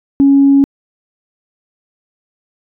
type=tone; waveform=sine; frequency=277.2 Hz; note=C#4; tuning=in tune; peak=-4 dBFS; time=0.2-0.64 s; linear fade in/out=0 ms; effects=tanh soft clip ceiling 0 dBFS